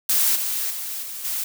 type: noise with level steps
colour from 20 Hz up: blue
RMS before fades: -19 / -25 / -30 / -33 / -26 dBFS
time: 0.09-1.44 s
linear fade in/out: 5 ms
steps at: 0.35 / 0.7 / 1.02 / 1.24 s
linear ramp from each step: 10 ms
effects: none